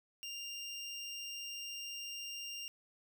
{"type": "tone", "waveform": "25% pulse", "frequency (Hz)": 2794, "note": "F7", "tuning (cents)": 0, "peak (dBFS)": -38, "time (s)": [0.23, 2.68], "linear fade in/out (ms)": 0, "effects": []}